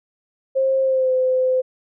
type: tone with pitch glide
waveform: sine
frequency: 532 to 513.9 Hz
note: C5 to C5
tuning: +29 to -31 cents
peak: -15 dBFS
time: 0.55-1.62 s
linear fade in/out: 20 ms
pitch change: -60 cents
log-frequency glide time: 0.82-1.12 s
effects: none